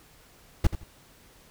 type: noise with echo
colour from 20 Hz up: brown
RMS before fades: -17 dBFS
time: 0.64-0.67 s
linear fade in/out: 5 ms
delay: 83 ms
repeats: 2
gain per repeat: -12 dB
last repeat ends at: 0.836 s
effects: pink hiss -56 dBFS RMS until 1.5 s